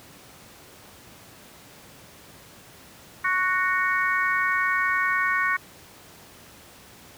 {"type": "harmonic tone", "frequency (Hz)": 370, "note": "F#4", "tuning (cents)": 0, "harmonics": [3, 4, 5, 6], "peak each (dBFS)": [-26, -26, -25, -29], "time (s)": [3.24, 5.57], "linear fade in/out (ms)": 10, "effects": ["pink hiss -48 dBFS RMS until 7.17 s", "high-pass 80 Hz 12 dB/octave"]}